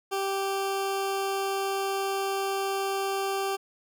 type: tone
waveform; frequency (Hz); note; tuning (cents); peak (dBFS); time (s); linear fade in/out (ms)
20% pulse; 390.7; G4; -6; -22; 0.11-3.57; 20
effects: none